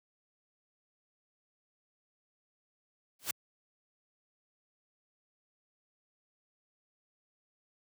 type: noise with exponential growth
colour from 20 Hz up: white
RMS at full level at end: -28 dBFS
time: 3.19-3.31 s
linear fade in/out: 5 ms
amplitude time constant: 24 ms
effects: high-pass 100 Hz 12 dB/octave